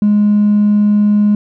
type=tone with hard clipping; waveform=sine; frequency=207.8 Hz; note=G#3; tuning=1 cent sharp; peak=-8 dBFS; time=0.02-1.35 s; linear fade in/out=2 ms; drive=1 dB; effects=none